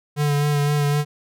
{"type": "tone with vibrato", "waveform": "square", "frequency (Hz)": 145.9, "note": "D3", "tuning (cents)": -11, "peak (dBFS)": -18, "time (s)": [0.16, 1.05], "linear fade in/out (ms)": 50, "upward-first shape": "sine", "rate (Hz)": 3.9, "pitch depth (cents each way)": 23, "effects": []}